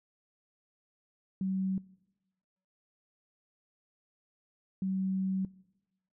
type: tone bursts at uneven times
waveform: sine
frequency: 190 Hz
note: F#3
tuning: 46 cents sharp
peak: -29 dBFS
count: 2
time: 1.41-1.78 / 4.82-5.45 s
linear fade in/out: 2 ms
effects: noise-tail reverb RT60 1.0 s tail -21 dB re dry

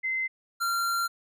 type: tone pair in turn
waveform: sine / square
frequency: 2064 / 1377.6 Hz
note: C7 / F6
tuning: -24 / -24 cents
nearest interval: perfect fifth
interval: 700 cents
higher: first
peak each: -26 dBFS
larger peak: neither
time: 0.03-0.28 / 0.6-1.08 s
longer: second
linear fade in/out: 20 ms
effects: none

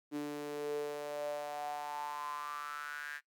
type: tone with high-pass filter sweep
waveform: sawtooth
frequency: 146.83 Hz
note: D3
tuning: in tune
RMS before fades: -40 dBFS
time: 0.11-3.21 s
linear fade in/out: 50 ms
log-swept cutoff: 310 to 1700 Hz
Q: 8.5
effects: noise-tail reverb RT60 0.1 s tail -18 dB re dry

